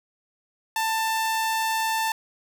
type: tone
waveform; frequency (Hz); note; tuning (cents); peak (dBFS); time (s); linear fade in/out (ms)
sawtooth; 889; A5; +18; -19; 0.76-2.12; 2
effects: none